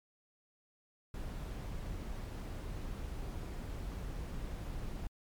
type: noise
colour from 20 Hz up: brown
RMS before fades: -41 dBFS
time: 1.14-5.07 s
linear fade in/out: 2 ms
effects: MP3 96 kbps